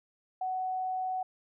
sine tone, 746 Hz, F#5, 14 cents sharp, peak -30 dBFS, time 0.41-1.23 s, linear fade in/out 5 ms, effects none

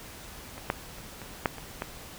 clicks, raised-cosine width 0.5 ms, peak -27 / -10 / -29 / -26 / -8 / -25 / -16 dBFS, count 7, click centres 0.58 / 0.701 / 0.984 / 1.217 / 1.458 / 1.583 / 1.821 s, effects pink hiss -45 dBFS RMS until 2.18 s

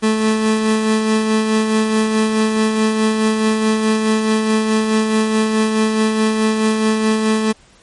30% pulse tone with tremolo, 218.2 Hz, A3, 14 cents flat, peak -9 dBFS, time 0.02-7.53 s, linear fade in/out 20 ms, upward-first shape sine, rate 4.7 Hz, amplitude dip 40%, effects pink hiss -49 dBFS RMS until 7.82 s + MP3 48 kbps

